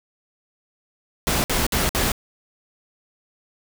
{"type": "noise bursts", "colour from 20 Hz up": "pink", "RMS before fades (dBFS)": -21, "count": 4, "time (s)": [1.27, 2.118], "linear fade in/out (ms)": 0, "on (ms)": 170, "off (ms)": 56, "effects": []}